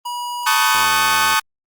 square tone with pitch glide, 969 to 983.1 Hz, B5 to B5, -33 to -8 cents, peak -24 dBFS, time 0.05-0.85 s, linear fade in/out 10 ms, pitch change +25 cents, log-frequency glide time 0.6-0.73 s
sawtooth chord, D# half-diminished seventh, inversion second, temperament equal with one note detuned, 880 / 1108.7 / 1244.5 / 1514.6 Hz, A5 / C#6 / D#6 / F#6, 0 / 0 / 0 / +40 cents, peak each -16 dBFS, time 0.46-1.4 s, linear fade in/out 10 ms
click train, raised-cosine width 1 ms, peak -20 dBFS, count 51, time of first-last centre 0.75-1.34 s, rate 84.7 Hz
effects Opus 24 kbps

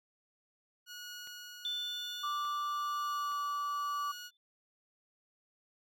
15% pulse tone with tremolo, 1452 Hz, F#6, 33 cents flat, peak -37 dBFS, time 0.86-4.31 s, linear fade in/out 50 ms, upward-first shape triangle, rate 0.99 Hz, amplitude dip 40%
clicks, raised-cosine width 0.3 ms, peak -40 / -41 / -41 dBFS, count 3, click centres 1.273 / 2.451 / 3.318 s
sine tone with exponential decay, 3520 Hz, A7, in tune, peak -33 dBFS, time 1.65-4.37 s, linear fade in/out 1 ms, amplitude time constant 590 ms
sine tone with pitch glide, 1174.7 to 1160.5 Hz, D6 to D6, 0 to -21 cents, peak -33 dBFS, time 2.23-4.12 s, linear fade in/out 10 ms, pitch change -21 cents, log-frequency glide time 3.05-3.38 s
effects none

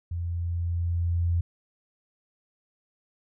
sine tone with level ramp, 85.7 Hz, F2, 32 cents flat, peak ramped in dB -28 to -21 dBFS, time 0.11-1.41 s, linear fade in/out 5 ms, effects none

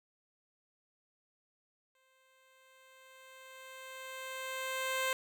10% pulse tone with exponential growth, 523.3 Hz, C5, in tune, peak -22 dBFS, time 1.95-5.13 s, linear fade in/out 1 ms, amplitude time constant 690 ms, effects none

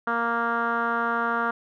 10% pulse tone with low-pass filter, 233.1 Hz, A#3, in tune, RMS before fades -25 dBFS, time 0.07-1.51 s, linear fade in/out 5 ms, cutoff 1400 Hz, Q 3.8, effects none

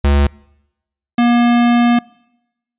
square tone pair in turn, 71 / 238.8 Hz, C#2 / A#3, +42 / +42 cents, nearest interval octave + major sixth, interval 2100 cents, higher second, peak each -10 dBFS, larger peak neither, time 0.04-0.27 / 1.18-1.99 s, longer second, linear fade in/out 5 ms, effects noise-tail reverb RT60 0.9 s tail -25 dB re dry + resampled to 8000 Hz

